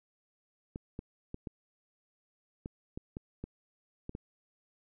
clicks, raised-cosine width 3 ms, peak -26 dBFS, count 10, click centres 0.759 / 0.991 / 1.344 / 1.472 / 2.659 / 2.975 / 3.169 / 3.44 / 4.094 / 4.151 s, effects none

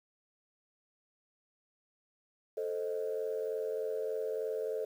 sine chord, A diminished, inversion none, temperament equal, 440 / 523.3 / 622.3 Hz, A4 / C5 / Eb5, 0 / 0 / 0 cents, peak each -34 / -38 / -40 dBFS, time 2.57-4.85 s, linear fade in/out 5 ms, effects tanh soft clip ceiling -25 dBFS + 10-bit

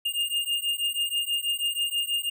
square beating tone pair, 2821 / 2827.2 Hz, F7 / F7, +17 / +21 cents, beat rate 6.2 Hz, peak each -29 dBFS, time 0.05-2.3 s, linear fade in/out 10 ms, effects none

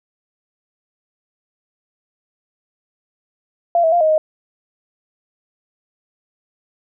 sine tone with pitch steps, 687 / 648 / 696 / 627 / 623 Hz, F5 / E5 / F5 / D#5 / D#5, -29 / -30 / -6 / +13 / +2 cents, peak -11 dBFS, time 3.75-4.18 s, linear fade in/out 2 ms, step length 86 ms, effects none

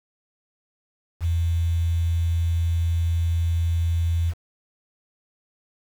sine tone with quantisation, 84 Hz, E2, 33 cents sharp, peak -19 dBFS, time 1.2-4.34 s, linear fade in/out 50 ms, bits 7, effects none

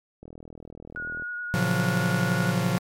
click train, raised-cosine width 2 ms, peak -29 dBFS, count 41, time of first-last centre 0.23-1.223 s, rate 40.3 Hz
sine tone with vibrato, 1449 Hz, F#6, 37 cents flat, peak -30 dBFS, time 0.96-2.51 s, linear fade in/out 0 ms, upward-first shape triangle, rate 9.4 Hz, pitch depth 19 cents each way
45% pulse chord, Gb major seventh, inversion first, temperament just, 115.62 / 138.75 / 173.43 / 185 Hz, Bb2 / Db3 / F3 / Gb3, -14 / +2 / -12 / 0 cents, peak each -29 / -29 / -26 / -29 dBFS, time 1.54-2.78 s, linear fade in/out 0 ms
effects MP3 64 kbps

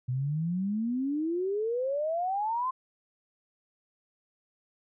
sine exponential sweep, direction up, 122.4 to 1060 Hz, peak -27 dBFS, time 0.08-2.71 s, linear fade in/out 10 ms, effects none

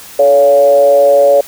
sine tone with frequency modulation, 565 Hz, C#5, 33 cents sharp, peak -4 dBFS, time 0.19-1.41 s, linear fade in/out 5 ms, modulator 132 Hz, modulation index 0.59, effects white hiss -33 dBFS RMS until 1.47 s

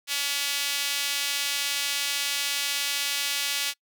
sawtooth tone with high-pass filter, 283.7 Hz, C#4, 40 cents sharp, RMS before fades -28 dBFS, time 0.07-3.74 s, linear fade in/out 50 ms, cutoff 2900 Hz, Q 1.1, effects noise-tail reverb RT60 0.1 s tail -25 dB re dry

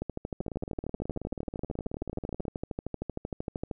two click trains, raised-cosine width 2 ms, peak -19 / -23 dBFS, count 49 / 39, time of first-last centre 0.02-3.712 / 0.41-2.453 s, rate 13 / 18.6 Hz, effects none

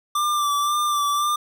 square tone with vibrato, 1178 Hz, D6, 5 cents sharp, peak -20 dBFS, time 0.15-1.36 s, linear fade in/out 5 ms, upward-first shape sine, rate 1.9 Hz, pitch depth 32 cents each way, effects none

